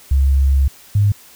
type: tone pair in turn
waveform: sine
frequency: 68.2 / 102.18 Hz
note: C#2 / G#2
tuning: -28 / -28 cents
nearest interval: perfect fifth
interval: 700 cents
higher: second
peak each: -10 dBFS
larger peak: neither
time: 0.11-0.68 / 0.95-1.12 s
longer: first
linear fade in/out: 5 ms
effects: white hiss -44 dBFS RMS until 1.35 s